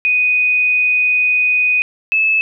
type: tone pair in turn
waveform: sine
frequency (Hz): 2489 / 2607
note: D#7 / E7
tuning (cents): 0 / -20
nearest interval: minor second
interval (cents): 80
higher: second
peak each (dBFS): -11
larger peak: neither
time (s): 0.05-1.82 / 2.12-2.41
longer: first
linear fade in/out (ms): 0
effects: none